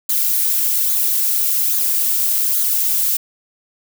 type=noise with flanger; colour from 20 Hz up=violet; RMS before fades=-17 dBFS; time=0.09-3.17 s; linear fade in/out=5 ms; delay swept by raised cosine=0.36 to 3.66 ms; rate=1.2 Hz; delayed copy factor=-0.5; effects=none